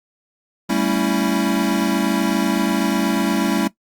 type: chord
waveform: square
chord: A dominant seventh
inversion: third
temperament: equal with one note detuned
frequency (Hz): 196 / 224.2 / 277.2 / 329.6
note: G3 / A3 / C#4 / E4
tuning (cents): 0 / +33 / 0 / 0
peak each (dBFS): -23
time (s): 0.69-3.68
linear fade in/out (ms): 10
effects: noise-tail reverb RT60 0.1 s tail -17 dB re dry + Opus 48 kbps